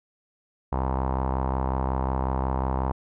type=tone with low-pass filter; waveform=sawtooth; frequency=65.5 Hz; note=C2; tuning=2 cents sharp; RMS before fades=-26 dBFS; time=0.72-2.92 s; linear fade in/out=5 ms; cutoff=940 Hz; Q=4.3; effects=none